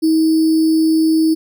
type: tone with sample-and-hold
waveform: sine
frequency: 318.7 Hz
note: D#4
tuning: 42 cents sharp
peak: -10 dBFS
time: 0.02-1.35 s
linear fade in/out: 20 ms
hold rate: 4900 Hz
effects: none